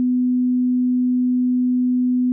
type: tone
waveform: sine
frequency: 250 Hz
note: B3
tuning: 21 cents sharp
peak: -15 dBFS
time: 0-2.32 s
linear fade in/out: 0 ms
effects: none